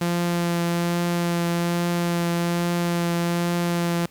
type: tone with vibrato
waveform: sawtooth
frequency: 172.2 Hz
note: F3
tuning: 24 cents flat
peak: -17 dBFS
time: 0.01-4.06 s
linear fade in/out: 5 ms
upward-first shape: triangle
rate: 1.2 Hz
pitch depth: 13 cents each way
effects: pink hiss -53 dBFS RMS until 4.1 s